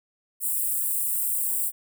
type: high-pass noise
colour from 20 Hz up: white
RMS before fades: -26 dBFS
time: 0.4-1.72 s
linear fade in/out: 50 ms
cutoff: 7800 Hz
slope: 96 dB/octave
effects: none